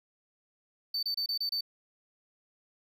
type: tone bursts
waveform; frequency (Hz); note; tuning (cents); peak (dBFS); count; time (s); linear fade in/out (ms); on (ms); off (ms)
triangle; 4553; C#8; +45; -28; 6; 0.94-1.609; 5; 89; 27
effects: none